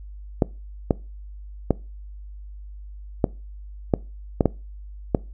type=clicks; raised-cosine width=2 ms; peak=-3 dBFS; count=8; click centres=0.422 / 0.908 / 1.707 / 3.242 / 3.938 / 4.408 / 4.457 / 5.148 s; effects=noise-tail reverb RT60 0.3 s tail -22 dB re dry + added 50 Hz sine -36 dBFS peak until 5.33 s